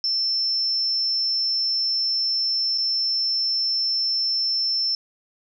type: tone with dropouts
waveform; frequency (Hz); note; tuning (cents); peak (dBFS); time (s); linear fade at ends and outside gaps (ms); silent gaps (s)
sine; 5340; E8; +22; -20; 0.04-4.95; 1; 2.777-2.782
effects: none